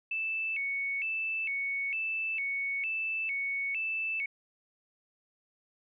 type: tone with vibrato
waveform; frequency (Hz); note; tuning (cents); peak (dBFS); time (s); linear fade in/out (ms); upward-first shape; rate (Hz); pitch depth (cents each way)
sine; 2421; D#7; -48; -30; 0.11-4.26; 5; square; 1.1; 150
effects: none